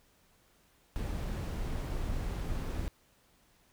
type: noise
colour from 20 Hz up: brown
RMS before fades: -35 dBFS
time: 0.96-2.88 s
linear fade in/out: 0 ms
effects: pink hiss -67 dBFS RMS until 3.72 s